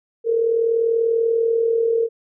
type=tone with amplitude modulation; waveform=sine; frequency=458.2 Hz; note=A#4; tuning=30 cents flat; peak=-13 dBFS; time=0.24-2.09 s; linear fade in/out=50 ms; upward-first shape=sine; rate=40.3 Hz; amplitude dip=55%; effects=none